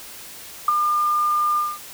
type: tone with ADSR envelope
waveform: sine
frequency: 1204 Hz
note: D6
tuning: 43 cents sharp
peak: -11 dBFS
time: 0.68-1.79 s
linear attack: 4 ms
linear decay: 17 ms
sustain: -6 dB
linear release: 220 ms
effects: white hiss -39 dBFS RMS until 1.93 s